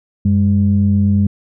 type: tone pair together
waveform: sine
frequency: 94.05 / 202.6 Hz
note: F#2 / G#3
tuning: +29 / -43 cents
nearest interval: octave + minor second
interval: 1328 cents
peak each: -12 dBFS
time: 0.25-1.27 s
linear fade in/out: 5 ms
effects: tanh soft clip ceiling -3 dBFS